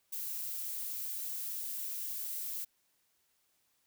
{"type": "noise", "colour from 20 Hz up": "violet", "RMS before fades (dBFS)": -39, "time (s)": [0.12, 2.65], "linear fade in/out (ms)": 10, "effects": ["white hiss -75 dBFS RMS until 3.86 s"]}